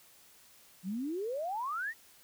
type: exponential sweep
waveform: sine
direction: up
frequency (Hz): 174.61 to 1953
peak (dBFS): -33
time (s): 0.83-1.94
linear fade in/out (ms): 50
effects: white hiss -60 dBFS RMS until 2.23 s